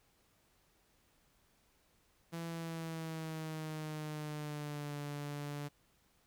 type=tone with pitch glide; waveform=sawtooth; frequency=166.9 to 145.29 Hz; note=E3 to D3; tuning=+22 to -18 cents; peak=-36 dBFS; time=2.32-5.69 s; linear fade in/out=20 ms; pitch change=-240 cents; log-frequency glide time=2.46-4.98 s; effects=pink hiss -72 dBFS RMS until 6.26 s